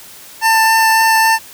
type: tone with vibrato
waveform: 25% pulse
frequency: 892 Hz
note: A5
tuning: 23 cents sharp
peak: -5 dBFS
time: 0.41-1.39 s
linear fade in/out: 50 ms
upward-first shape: sine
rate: 3.6 Hz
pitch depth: 8 cents each way
effects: white hiss -37 dBFS RMS until 1.53 s